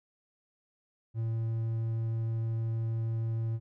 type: tone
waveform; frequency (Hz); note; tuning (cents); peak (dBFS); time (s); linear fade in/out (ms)
triangle; 113.3; A#2; -49; -27; 1.14-3.6; 50
effects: none